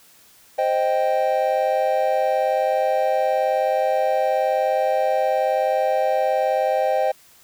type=chord; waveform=triangle; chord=C minor; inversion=none; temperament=equal; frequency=523.3 / 622.3 / 784 Hz; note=C5 / Eb5 / G5; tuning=0 / 0 / 0 cents; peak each=-20 dBFS; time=0.58-7.12 s; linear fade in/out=10 ms; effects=white hiss -52 dBFS RMS until 7.43 s